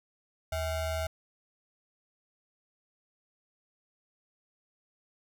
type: ring-modulated tone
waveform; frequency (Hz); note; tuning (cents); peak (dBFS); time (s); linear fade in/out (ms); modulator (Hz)
square; 363.7; F#4; -30; -28; 0.52-1.07; 5; 284
effects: none